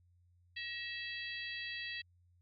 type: harmonic tone with a mistuned harmonic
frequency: 659.3 Hz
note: E5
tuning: in tune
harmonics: 3 / 4 / 5 / 6 / 7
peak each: -43 / -45 / -47 / -49 / -50 dBFS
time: 0.56-2.02 s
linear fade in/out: 10 ms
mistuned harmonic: 3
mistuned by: -66 cents
effects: added 88 Hz sine -65 dBFS peak until 2.41 s + MP3 48 kbps